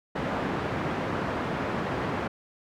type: band-pass noise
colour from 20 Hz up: pink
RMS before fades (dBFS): -30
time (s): 0.15-2.28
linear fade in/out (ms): 10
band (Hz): 130 to 1600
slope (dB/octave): 12
effects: none